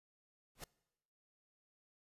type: noise with exponential growth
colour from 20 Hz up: pink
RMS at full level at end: -41 dBFS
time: 0.55-0.64 s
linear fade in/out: 2 ms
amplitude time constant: 19 ms
effects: noise-tail reverb RT60 1.0 s tail -24 dB re dry + resampled to 32000 Hz